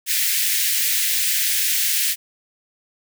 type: high-pass noise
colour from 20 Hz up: white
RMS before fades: -20 dBFS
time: 0.06-2.16 s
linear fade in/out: 50 ms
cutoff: 1700 Hz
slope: 48 dB/octave
effects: none